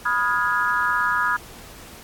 sine chord, F half-diminished seventh, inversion second, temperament equal with one note detuned, 987.8 / 1244.5 / 1426.3 / 1661.2 Hz, Cb6 / Eb6 / F6 / Ab6, 0 / 0 / +36 / 0 cents, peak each -25 / -24 / -24 / -24 dBFS, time 0.05-1.37 s, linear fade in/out 10 ms, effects pink hiss -43 dBFS RMS until 2.03 s + AAC 64 kbps

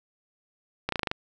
slowing click train, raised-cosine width 0.3 ms, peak -11 dBFS, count 7, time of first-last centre 0.89-1.114 s, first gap 33 ms, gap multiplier 1.05, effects none

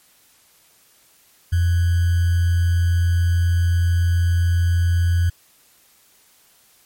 sine tone with sample-and-hold, 86.4 Hz, F2, 18 cents flat, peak -14 dBFS, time 1.52-5.3 s, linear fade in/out 10 ms, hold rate 1575 Hz, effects white hiss -55 dBFS RMS until 6.85 s + MP3 64 kbps

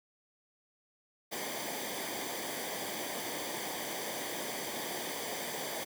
pink noise with comb filter, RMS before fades -38 dBFS, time 1.31-5.85 s, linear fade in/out 20 ms, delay 0.74 ms, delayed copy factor -0.65, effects high-pass 200 Hz 12 dB/octave

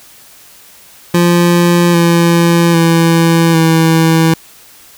25% pulse tone with pitch steps, 173.5 / 169.83 / 166.24 / 162.72 Hz, F3 / F3 / E3 / E3, -11 / -48 / +15 / -22 cents, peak -3 dBFS, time 1.14-4.34 s, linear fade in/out 5 ms, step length 800 ms, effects white hiss -40 dBFS RMS until 4.97 s

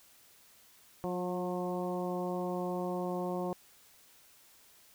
harmonic tone with a mistuned harmonic, 180.2 Hz, F#3, 45 cents flat, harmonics 1 / 2 / 3 / 4 / 5 / 6, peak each -37 / -37 / -39 / -41 / -44 / -46 dBFS, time 1.04-3.53 s, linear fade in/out 0 ms, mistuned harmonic 2, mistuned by -19 cents, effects white hiss -61 dBFS RMS until 4.94 s

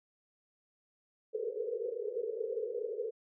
pink band-pass noise, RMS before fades -37 dBFS, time 1.33-3.11 s, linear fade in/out 20 ms, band 420 to 490 Hz, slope 96 dB/octave, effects none

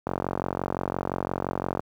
click train, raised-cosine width 1 ms, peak -12 dBFS, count 80, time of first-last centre 0.07-1.795 s, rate 45.8 Hz, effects high-pass 80 Hz 12 dB/octave + 9-bit

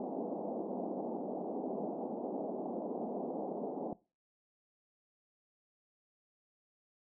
pink band-pass noise, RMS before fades -39 dBFS, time 0-3.93 s, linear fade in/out 2 ms, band 200 to 800 Hz, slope 48 dB/octave, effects noise-tail reverb RT60 0.3 s tail -20 dB re dry

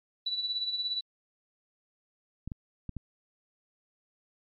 sine tone with tremolo, 3951 Hz, B7, in tune, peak -27 dBFS, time 0.26-1.01 s, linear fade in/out 5 ms, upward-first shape sine, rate 17 Hz, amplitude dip 60%
clicks, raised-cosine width 5 ms, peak -24 dBFS, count 4, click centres 2.476 / 2.518 / 2.893 / 2.967 s
effects MP3 32 kbps

